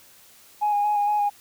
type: tone with vibrato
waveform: sine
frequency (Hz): 828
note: G#5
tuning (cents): -5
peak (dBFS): -18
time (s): 0.61-1.3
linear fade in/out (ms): 20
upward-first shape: square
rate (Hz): 4.3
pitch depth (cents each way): 18
effects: tanh soft clip ceiling -15 dBFS + white hiss -52 dBFS RMS until 1.4 s